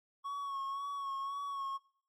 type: tone with vibrato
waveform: triangle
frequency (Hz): 1108.7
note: C#6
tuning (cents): 0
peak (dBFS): -35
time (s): 0.24-1.78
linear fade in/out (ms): 20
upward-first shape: sine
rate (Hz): 1.9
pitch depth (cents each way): 35
effects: noise-tail reverb RT60 0.5 s tail -19 dB re dry + AAC 64 kbps